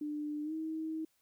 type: tone with pitch glide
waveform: sine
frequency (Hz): 298.1 to 317.7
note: D4 to D#4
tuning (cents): +26 to +36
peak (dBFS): -35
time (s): 0.01-1.05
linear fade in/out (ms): 5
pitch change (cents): +110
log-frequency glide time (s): 0.43-0.53
effects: white hiss -75 dBFS RMS until 1.21 s